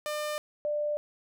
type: tone pair in turn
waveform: sawtooth / sine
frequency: 600 / 593.5 Hz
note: D5 / D5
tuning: +37 / +18 cents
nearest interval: unison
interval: 19 cents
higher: first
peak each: -27 dBFS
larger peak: neither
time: 0.06-0.38 / 0.65-0.97 s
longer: neither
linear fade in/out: 0 ms
effects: none